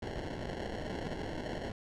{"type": "noise with sample-and-hold", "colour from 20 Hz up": "white", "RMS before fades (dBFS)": -39, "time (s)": [0.02, 1.72], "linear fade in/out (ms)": 5, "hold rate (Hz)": 1225, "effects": ["low-pass 5000 Hz 12 dB/octave"]}